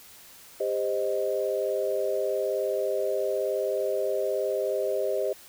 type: chord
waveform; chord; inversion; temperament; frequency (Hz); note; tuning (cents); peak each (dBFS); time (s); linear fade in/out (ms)
sine; C minor; second; equal with one note detuned; 400 / 523.3 / 622.3; G4 / C5 / Eb5; +35 / 0 / 0; -29; 0.6-5.33; 5
effects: white hiss -50 dBFS RMS until 5.48 s